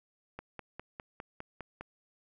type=click train; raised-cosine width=0.5 ms; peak=-26 dBFS; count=8; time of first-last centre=0.39-1.81 s; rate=4.93 Hz; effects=none